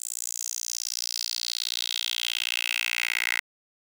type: tone with high-pass filter sweep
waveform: 10% pulse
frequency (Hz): 58.7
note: A#1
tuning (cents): +13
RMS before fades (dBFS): -30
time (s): 0-3.4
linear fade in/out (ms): 5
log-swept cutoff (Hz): 7900 to 2000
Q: 4.1
effects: none